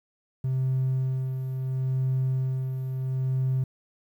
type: tone with tremolo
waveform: triangle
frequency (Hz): 130.81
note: C3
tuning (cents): 0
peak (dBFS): -19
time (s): 0.44-3.64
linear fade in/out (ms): 5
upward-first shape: sine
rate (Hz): 0.73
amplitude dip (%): 55
effects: tanh soft clip ceiling -18 dBFS + 10-bit